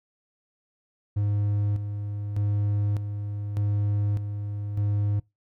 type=tone with tremolo; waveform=triangle; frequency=102.8 Hz; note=G#2; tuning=17 cents flat; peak=-20 dBFS; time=1.16-5.2 s; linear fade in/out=10 ms; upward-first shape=square; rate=0.83 Hz; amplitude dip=55%; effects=noise-tail reverb RT60 0.2 s tail -23 dB re dry